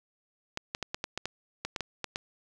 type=clicks; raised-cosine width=0.2 ms; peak=-15 dBFS; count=12; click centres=0.574 / 0.749 / 0.827 / 0.945 / 1.041 / 1.176 / 1.256 / 1.65 / 1.762 / 1.807 / 2.043 / 2.159 s; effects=none